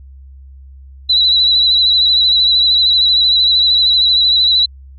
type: tone with vibrato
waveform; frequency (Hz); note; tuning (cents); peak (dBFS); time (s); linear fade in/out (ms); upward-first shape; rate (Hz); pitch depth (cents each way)
sine; 3951; B7; 0; -8; 1.09-4.66; 10; sine; 13; 42
effects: added 67 Hz sine -34 dBFS peak until 4.98 s